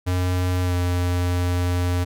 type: tone with pitch glide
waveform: square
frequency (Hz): 90.6 to 88.89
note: F#2 to F2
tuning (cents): -36 to +31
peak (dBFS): -20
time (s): 0.06-2.05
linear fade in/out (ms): 20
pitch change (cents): -33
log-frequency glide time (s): 0.62-0.74
effects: none